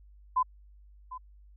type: tone with echo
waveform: sine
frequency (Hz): 1015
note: B5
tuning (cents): +47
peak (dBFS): -22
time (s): 0.36-0.43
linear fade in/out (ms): 10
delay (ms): 750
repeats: 1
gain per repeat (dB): -15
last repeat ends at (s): 1.18
effects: added 50 Hz sine -52 dBFS peak until 1.56 s